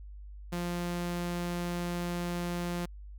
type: tone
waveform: sawtooth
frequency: 174.61 Hz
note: F3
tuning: in tune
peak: -28 dBFS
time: 0.52-2.86 s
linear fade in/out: 10 ms
effects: added 50 Hz sine -43 dBFS peak until 3.18 s